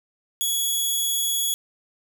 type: tone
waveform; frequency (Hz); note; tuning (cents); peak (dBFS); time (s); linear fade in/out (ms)
10% pulse; 3364; G#7; +22; -14; 0.41-1.54; 0
effects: none